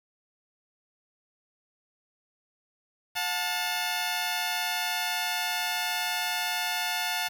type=tone pair together; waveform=10% pulse; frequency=719.2 / 879 Hz; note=F#5 / A5; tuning=-49 / -2 cents; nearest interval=minor third; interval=347 cents; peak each=-22 dBFS; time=3.15-7.29 s; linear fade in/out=20 ms; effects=8-bit